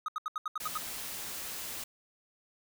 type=tone bursts; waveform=triangle; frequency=1256 Hz; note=D#6; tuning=16 cents sharp; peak=-29 dBFS; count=8; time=0.06-0.776 s; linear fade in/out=2 ms; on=23 ms; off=76 ms
type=noise; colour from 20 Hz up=white; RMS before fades=-40 dBFS; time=0.6-1.84 s; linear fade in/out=5 ms
effects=none